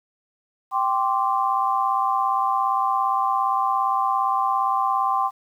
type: chord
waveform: sine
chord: G suspended fourth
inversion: none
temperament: equal with one note detuned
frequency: 784 / 1046.5 / 1163.9 Hz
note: G5 / C6 / D6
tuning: 0 / 0 / -16 cents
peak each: -23 / -22 / -25 dBFS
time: 0.71-5.31 s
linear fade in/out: 50 ms
effects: 9-bit